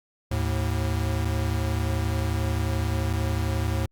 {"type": "tone pair together", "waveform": "square", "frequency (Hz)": [76.54, 107.9], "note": ["D#2", "A2"], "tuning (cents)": [-28, -33], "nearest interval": "tritone", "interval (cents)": 595, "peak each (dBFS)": -27, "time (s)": [0.31, 3.86], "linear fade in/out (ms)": 5, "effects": ["Opus 48 kbps"]}